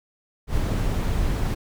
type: noise with ADSR envelope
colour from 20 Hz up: brown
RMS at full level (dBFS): -21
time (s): 0.47-1.55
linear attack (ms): 100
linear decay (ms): 8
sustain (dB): -2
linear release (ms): 15
effects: none